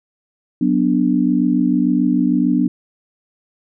sine chord, B minor, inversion second, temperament equal, 185 / 246.9 / 293.7 Hz, F#3 / B3 / D4, 0 / 0 / 0 cents, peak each -19 / -16 / -17 dBFS, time 0.61-2.68 s, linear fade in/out 5 ms, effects none

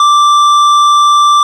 triangle tone with tanh clipping, 1174.7 Hz, D6, in tune, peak -6 dBFS, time 0-1.43 s, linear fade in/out 2 ms, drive 15 dB, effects none

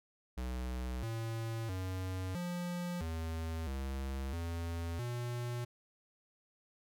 square tone with pitch steps, 62.6 / 113.6 / 93.1 / 176.1 / 81.3 / 67.2 / 84.1 / 120.8 Hz, B1 / A#2 / F#2 / F3 / E2 / C2 / E2 / B2, +24 / -44 / +11 / +15 / -23 / +47 / +35 / -38 cents, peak -37 dBFS, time 0.37-5.65 s, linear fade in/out 10 ms, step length 660 ms, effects none

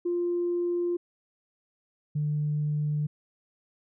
sine tone pair in turn, 349.2 / 149.3 Hz, F4 / D3, 0 / +29 cents, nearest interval octave + minor third, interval 1471 cents, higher first, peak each -24 dBFS, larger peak neither, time 0.05-0.97 / 2.15-3.07 s, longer neither, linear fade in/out 10 ms, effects tanh soft clip ceiling -20 dBFS

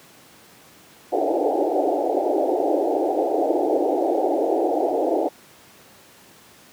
pink band-pass noise, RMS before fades -21 dBFS, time 1.12-5.29 s, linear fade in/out 10 ms, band 290 to 820 Hz, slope 96 dB/octave, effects pink hiss -49 dBFS RMS until 6.72 s + high-pass 150 Hz 12 dB/octave

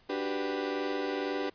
35% pulse chord, G major seventh, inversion second, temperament equal, 293.7 / 370 / 392 / 493.9 Hz, D4 / F#4 / G4 / B4, 0 / 0 / 0 / 0 cents, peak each -34 / -38 / -33 / -35 dBFS, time 0.09-1.5 s, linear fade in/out 10 ms, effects pink hiss -63 dBFS RMS until 1.54 s + resampled to 11025 Hz

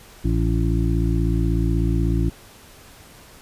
harmonic tone, 56.3 Hz, A1, 40 cents sharp, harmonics 1 / 2 / 3 / 5 / 6, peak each -20 / -23 / -25 / -27 / -28 dBFS, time 0.24-2.3 s, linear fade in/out 10 ms, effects pink hiss -46 dBFS RMS until 3.41 s + resampled to 32000 Hz

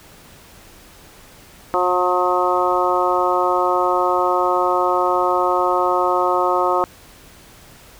harmonic tone, 180 Hz, F#3, 47 cents flat, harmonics 2 / 3 / 4 / 5 / 6 / 7, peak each -22 / -22 / -22 / -22 / -22 / -22 dBFS, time 1.74-6.84 s, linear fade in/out 0 ms, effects pink hiss -45 dBFS RMS until 7.99 s

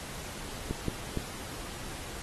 clicks, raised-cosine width 3 ms, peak -17 dBFS, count 3, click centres 0.71 / 0.883 / 1.173 s, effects pink hiss -42 dBFS RMS until 2.22 s + AAC 32 kbps

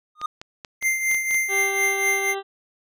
triangle tone with exponential growth, 1229 Hz, D#6, 22 cents flat, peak -18 dBFS, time 0.15-0.26 s, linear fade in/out 5 ms, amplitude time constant 22 ms
clicks, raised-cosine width 0.2 ms, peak -19 dBFS, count 8, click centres 0.215 / 0.415 / 0.648 / 0.826 / 1.114 / 1.146 / 1.31 / 1.345 s
square tone with tremolo, 2091 Hz, C7, 2 cents flat, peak -18 dBFS, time 0.81-2.35 s, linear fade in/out 50 ms, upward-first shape triangle, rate 4.1 Hz, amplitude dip 65%
harmonic tone, 392 Hz, G4, in tune, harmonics 1 / 2 / 3 / 4 / 5 / 7 / 8 / 9 / 10, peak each -28 / -31 / -37 / -39 / -45 / -44 / -44 / -46 / -45 dBFS, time 1.48-2.43 s, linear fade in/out 50 ms
effects none

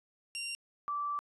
20% pulse / sine tone pair in turn, 2769 / 1164.2 Hz, F7 / D6, -15 / -15 cents, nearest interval octave + minor third, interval 1500 cents, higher first, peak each -32 / -32 dBFS, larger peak neither, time 0.35-0.55 / 0.88-1.19 s, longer second, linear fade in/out 0 ms, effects resampled to 32000 Hz

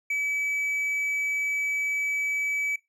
triangle tone, 2291 Hz, D7, 44 cents flat, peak -23 dBFS, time 0.1-2.76 s, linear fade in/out 5 ms, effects noise-tail reverb RT60 0.2 s tail -20 dB re dry

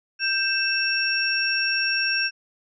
sine tone cluster, 1569 / 2648 / 5540 Hz, G6 / E7 / F8, +1 / +7 / -15 cents, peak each -25 dBFS, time 0.19-2.31 s, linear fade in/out 50 ms, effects none

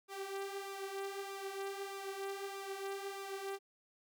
sawtooth tone with flanger, 392.7 Hz, G4, 3 cents sharp, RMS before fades -43 dBFS, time 0.08-3.59 s, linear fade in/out 50 ms, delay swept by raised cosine 0.8 to 5.2 ms, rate 1.6 Hz, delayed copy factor +0.6, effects none

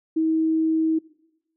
sine tone, 319.9 Hz, D#4, 48 cents sharp, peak -18 dBFS, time 0.16-0.99 s, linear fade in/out 10 ms, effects noise-tail reverb RT60 0.9 s tail -21 dB re dry

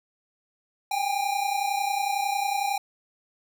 square tone pair together, 786 / 817 Hz, G5 / G#5, +4 / -29 cents, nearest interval minor second, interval 67 cents, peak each -28 / -28 dBFS, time 0.91-2.78 s, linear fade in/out 5 ms, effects none

